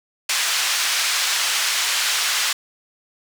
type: band-pass noise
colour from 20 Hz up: white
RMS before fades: -21 dBFS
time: 0.29-2.53 s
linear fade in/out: 5 ms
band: 1200 to 5900 Hz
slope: 12 dB/octave
effects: none